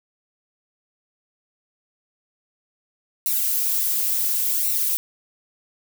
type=noise with flanger; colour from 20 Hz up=violet; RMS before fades=-22 dBFS; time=3.26-4.97 s; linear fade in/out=0 ms; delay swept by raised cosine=0.6 to 6.2 ms; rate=0.7 Hz; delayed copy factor=-0.8; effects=none